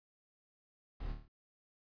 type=noise with echo; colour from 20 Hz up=brown; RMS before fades=-43 dBFS; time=1-1.12 s; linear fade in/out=5 ms; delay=27 ms; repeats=6; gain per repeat=-4 dB; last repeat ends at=1.282 s; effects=resampled to 11025 Hz